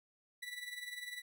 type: tone with tremolo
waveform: 30% pulse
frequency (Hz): 1965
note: B6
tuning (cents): -9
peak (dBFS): -37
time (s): 0.42-1.22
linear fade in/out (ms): 10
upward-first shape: triangle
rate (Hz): 20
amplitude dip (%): 75
effects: none